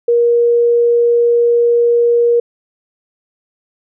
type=tone; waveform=sine; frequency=473.5 Hz; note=A#4; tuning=27 cents sharp; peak=-8 dBFS; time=0.08-2.4 s; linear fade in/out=5 ms; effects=none